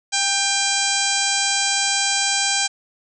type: harmonic tone with a mistuned harmonic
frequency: 798 Hz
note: G5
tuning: 31 cents sharp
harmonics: 1 / 2 / 3 / 4 / 5 / 6 / 7 / 8 / 9 / 10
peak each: -27 / -27 / -27 / -27 / -27 / -27 / -27 / -27 / -27 / -27 dBFS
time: 0.12-2.68 s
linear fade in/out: 20 ms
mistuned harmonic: 2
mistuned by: -34 cents
effects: none